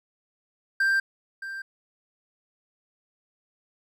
triangle tone with echo, 1578 Hz, G6, 11 cents sharp, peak -18 dBFS, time 0.8-1 s, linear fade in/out 5 ms, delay 620 ms, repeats 1, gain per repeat -13 dB, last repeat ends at 1.62 s, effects none

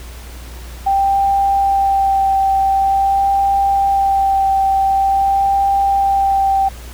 sine tone with vibrato, 784 Hz, G5, in tune, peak -11 dBFS, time 0.86-6.69 s, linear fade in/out 10 ms, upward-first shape sine, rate 0.46 Hz, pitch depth 13 cents each way, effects added 60 Hz sine -30 dBFS peak until 6.93 s + pink hiss -38 dBFS RMS until 6.93 s

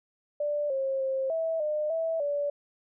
sine tone with pitch steps, 588 / 537 / 532 / 651 / 605 / 653 / 577 Hz, D5 / C5 / C5 / E5 / D#5 / E5 / D5, +2 / +45 / +29 / -22 / -49 / -17 / -31 cents, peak -26 dBFS, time 0.4-2.5 s, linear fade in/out 5 ms, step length 300 ms, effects none

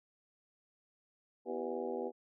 harmonic tone with a mistuned harmonic, 82.41 Hz, E2, in tune, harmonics 3 / 4 / 5 / 6 / 7 / 8 / 9 / 10, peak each -44 / -46 / -40 / -40 / -49 / -50 / -48 / -48 dBFS, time 1.45-2.12 s, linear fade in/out 50 ms, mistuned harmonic 5, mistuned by -100 cents, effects none

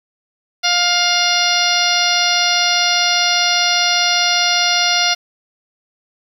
harmonic tone, 705 Hz, F5, 16 cents sharp, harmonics 1 / 2 / 3 / 4 / 5 / 6 / 7 / 8, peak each -21 / -21 / -21 / -21 / -21 / -21 / -21 / -21 dBFS, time 0.63-5.15 s, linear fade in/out 20 ms, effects 7-bit

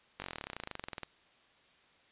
slowing click train, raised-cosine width 0.3 ms, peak -23 dBFS, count 26, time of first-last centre 0.2-1.033 s, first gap 20 ms, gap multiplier 1.04, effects white hiss -65 dBFS RMS until 2.11 s + resampled to 8000 Hz

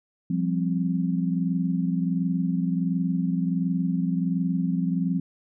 sine chord, F suspended second, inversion none, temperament equal, 174.61 / 196 / 261.6 Hz, F3 / G3 / C4, 0 / 0 / 0 cents, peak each -24 / -29 / -28 dBFS, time 0.3-5.2 s, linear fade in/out 5 ms, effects none

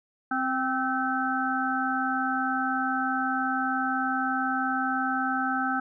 harmonic tone with a mistuned harmonic, 261.6 Hz, C4, in tune, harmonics 1 / 3 / 5 / 6, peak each -30 / -30 / -30 / -30 dBFS, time 0.31-5.8 s, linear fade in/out 5 ms, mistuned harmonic 6, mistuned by -40 cents, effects none

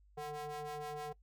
square ring-modulated tone, 148.2 Hz, D3, 16 cents sharp, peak -38 dBFS, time 0.17-1.13 s, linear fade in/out 10 ms, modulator 596 Hz, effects noise-tail reverb RT60 0.1 s tail -20 dB re dry + added 50 Hz sine -62 dBFS peak until 1.22 s

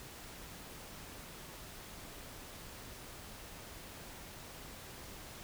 silence, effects pink hiss -50 dBFS RMS until 5.43 s

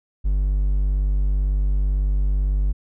triangle tone, 49 Hz, G1, in tune, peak -15 dBFS, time 0.24-2.73 s, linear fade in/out 20 ms, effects none

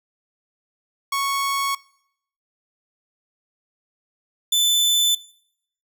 sawtooth tone pair in turn, 1107 / 3515 Hz, C#6 / A7, -3 / -2 cents, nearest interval octave + minor sixth, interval 2001 cents, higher second, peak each -17 / -13 dBFS, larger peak second, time 1.12-1.75 / 4.52-5.15 s, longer neither, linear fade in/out 5 ms, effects noise-tail reverb RT60 0.7 s tail -21 dB re dry

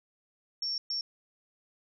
sine tone bursts at uneven times, 5470 Hz, F8, 37 cents flat, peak -30 dBFS, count 2, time 0.62-0.78 / 0.9-1.01 s, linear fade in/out 2 ms, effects none

